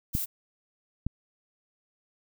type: noise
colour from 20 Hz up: violet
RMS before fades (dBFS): -32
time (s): 0.13-0.26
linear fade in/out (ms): 20
type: clicks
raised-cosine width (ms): 5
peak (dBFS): -16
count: 2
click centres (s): 0.151 / 1.066
effects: none